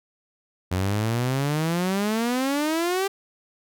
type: exponential sweep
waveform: sawtooth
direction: up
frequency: 89.1 to 398.4 Hz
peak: -18 dBFS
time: 0.71-3.08 s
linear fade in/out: 10 ms
effects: none